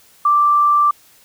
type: tone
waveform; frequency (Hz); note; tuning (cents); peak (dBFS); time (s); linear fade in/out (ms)
sine; 1174.7; D6; 0; -10; 0.25-0.91; 5
effects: white hiss -50 dBFS RMS until 1.24 s